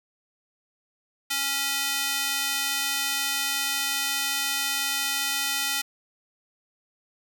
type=tone with high-pass filter; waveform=square; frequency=277.2 Hz; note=C#4; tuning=in tune; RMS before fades=-27 dBFS; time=1.3-5.82 s; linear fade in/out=10 ms; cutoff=2200 Hz; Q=0.68; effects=none